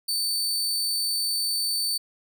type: tone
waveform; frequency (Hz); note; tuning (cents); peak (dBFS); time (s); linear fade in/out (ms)
sawtooth; 4545; C#8; +42; -21; 0.08-1.98; 10
effects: none